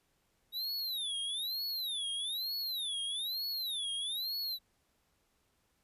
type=tone with vibrato; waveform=square; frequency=3771 Hz; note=A#7; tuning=19 cents sharp; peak=-35 dBFS; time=0.52-4.59 s; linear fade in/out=50 ms; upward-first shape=sine; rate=1.1 Hz; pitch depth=260 cents each way; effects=pink hiss -75 dBFS RMS until 5.83 s + resampled to 32000 Hz